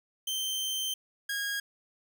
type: tone pair in turn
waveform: sawtooth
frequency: 3117 / 1636.5 Hz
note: G7 / G#6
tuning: -11 / -26 cents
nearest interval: major seventh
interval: 1115 cents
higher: first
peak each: -27 dBFS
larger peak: neither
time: 0.27-0.94 / 1.29-1.6 s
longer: first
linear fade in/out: 5 ms
effects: none